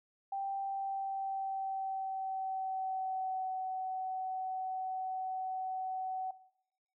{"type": "tone with pitch glide", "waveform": "sine", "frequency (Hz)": [784, 752.5], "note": ["G5", "F#5"], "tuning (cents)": [0, 29], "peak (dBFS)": -34, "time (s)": [0.32, 6.31], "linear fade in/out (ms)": 5, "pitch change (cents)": -71, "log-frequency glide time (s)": [0.6, 3.5], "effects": ["noise-tail reverb RT60 0.8 s tail -20 dB re dry"]}